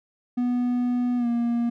triangle tone with pitch glide, 245.5 to 236.2 Hz, B3 to A#3, -10 to +23 cents, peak -19 dBFS, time 0.37-1.7 s, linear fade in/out 10 ms, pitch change -67 cents, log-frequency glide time 1.17-1.27 s, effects none

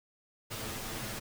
pink noise with comb filter, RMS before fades -39 dBFS, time 0.5-1.2 s, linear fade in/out 20 ms, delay 9 ms, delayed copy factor +0.9, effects none

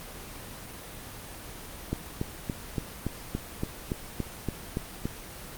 click train, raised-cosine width 3 ms, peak -15 dBFS, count 12, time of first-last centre 1.93-5.055 s, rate 3.52 Hz, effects pink hiss -42 dBFS RMS until 5.57 s + Opus 24 kbps

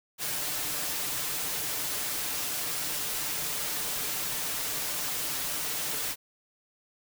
white noise with comb filter, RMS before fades -32 dBFS, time 0.18-6.16 s, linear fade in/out 50 ms, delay 6.7 ms, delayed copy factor +0.55, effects none

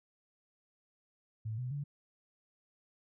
sine tone with pitch steps, 109.9 / 125.51 / 143.35 Hz, A2 / B2 / D3, -2 / +28 / -42 cents, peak -35 dBFS, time 1.45-1.84 s, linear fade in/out 10 ms, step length 130 ms, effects none

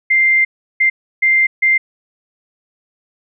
sine tone bursts at uneven times, 2094 Hz, C7, 1 cent sharp, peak -9 dBFS, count 4, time 0.1-0.45 / 0.8-0.9 / 1.22-1.47 / 1.62-1.78 s, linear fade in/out 10 ms, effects none

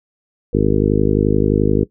harmonic tone, 51.5 Hz, G#1, 14 cents flat, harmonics 1 / 2 / 3 / 4 / 5 / 6 / 7 / 8 / 9, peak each -21 / -21 / -21 / -21 / -21 / -21 / -21 / -21 / -21 dBFS, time 0.53-1.84 s, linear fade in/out 10 ms, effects noise-tail reverb RT60 0.1 s tail -18 dB re dry

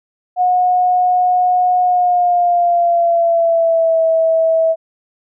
sine tone with pitch glide, 726 to 650.5 Hz, F#5 to E5, -33 to -23 cents, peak -10 dBFS, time 0.36-4.76 s, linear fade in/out 50 ms, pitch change -190 cents, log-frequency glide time 1.81-4.03 s, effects none

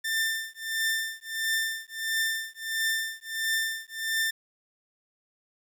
sawtooth tone with tremolo, 1789 Hz, A6, 28 cents sharp, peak -20 dBFS, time 0.04-4.31 s, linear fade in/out 10 ms, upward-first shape triangle, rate 1.5 Hz, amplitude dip 100%, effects 10-bit

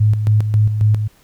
sine tone with tremolo, 106.6 Hz, G#2, 46 cents sharp, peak -9 dBFS, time 0-1.08 s, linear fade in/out 10 ms, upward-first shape square, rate 3.7 Hz, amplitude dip 55%, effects pink hiss -53 dBFS RMS until 1.23 s

